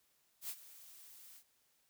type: noise with ADSR envelope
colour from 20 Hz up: blue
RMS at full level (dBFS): -41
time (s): 0.41-1.44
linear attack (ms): 82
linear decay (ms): 56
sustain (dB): -16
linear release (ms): 76
effects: white hiss -75 dBFS RMS until 1.89 s